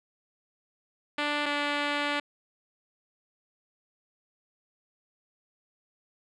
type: tone pair in turn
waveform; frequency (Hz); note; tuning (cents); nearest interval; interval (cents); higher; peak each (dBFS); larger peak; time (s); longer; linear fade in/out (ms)
5% pulse; 293.7 / 290.5; D4 / D4; 0 / -19; unison; 19; first; -15; neither; 1.18-1.46 / 1.46-2.2; second; 5
effects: low-pass 4000 Hz 12 dB/octave